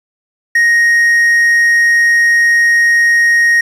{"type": "tone", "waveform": "triangle", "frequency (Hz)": 1871, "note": "A#6", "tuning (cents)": 6, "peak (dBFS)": -5, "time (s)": [0.55, 3.61], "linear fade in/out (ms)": 5, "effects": ["resampled to 32000 Hz", "7-bit"]}